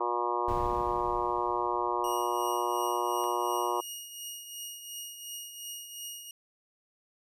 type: harmonic tone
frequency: 120 Hz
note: B2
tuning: 49 cents flat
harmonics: 3 / 4 / 5 / 6 / 7 / 8 / 9 / 10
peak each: -34 / -38 / -40 / -38 / -38 / -32 / -34 / -40 dBFS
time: 0-3.81 s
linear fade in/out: 10 ms
type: noise with exponential decay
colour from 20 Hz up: brown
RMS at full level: -34 dBFS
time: 0.48-2.83 s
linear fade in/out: 5 ms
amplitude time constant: 510 ms
type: tone with tremolo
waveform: 15% pulse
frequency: 2871 Hz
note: F7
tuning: 47 cents sharp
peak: -30 dBFS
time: 2.04-6.31 s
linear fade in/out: 2 ms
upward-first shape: triangle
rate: 2.8 Hz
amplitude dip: 60%
type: clicks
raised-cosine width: 0.3 ms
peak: -34 / -42 dBFS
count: 2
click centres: 3.24 / 3.251 s
effects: none